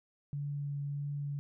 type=tone with vibrato; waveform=sine; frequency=143.2 Hz; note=D3; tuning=43 cents flat; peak=-34 dBFS; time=0.33-1.39 s; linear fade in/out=0 ms; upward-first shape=triangle; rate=1.6 Hz; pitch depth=11 cents each way; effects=none